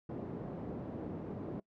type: band-pass noise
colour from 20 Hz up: pink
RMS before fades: -42 dBFS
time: 0.09-1.6 s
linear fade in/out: 5 ms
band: 150 to 450 Hz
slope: 12 dB/octave
effects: noise-tail reverb RT60 0.1 s tail -24 dB re dry